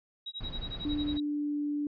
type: tone with tremolo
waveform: sine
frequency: 3834 Hz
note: A#7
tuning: 48 cents sharp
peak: -35 dBFS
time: 0.26-1.2 s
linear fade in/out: 5 ms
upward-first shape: sine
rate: 11 Hz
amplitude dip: 100%
type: noise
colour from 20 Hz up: brown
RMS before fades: -39 dBFS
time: 0.4-1.18 s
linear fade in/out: 10 ms
type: tone with pitch glide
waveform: sine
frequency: 294.8 to 292.9 Hz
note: D4 to D4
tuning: +7 to -5 cents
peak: -29 dBFS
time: 0.85-1.87 s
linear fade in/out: 2 ms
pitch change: -12 cents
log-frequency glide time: 1.14-1.59 s
effects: resampled to 11025 Hz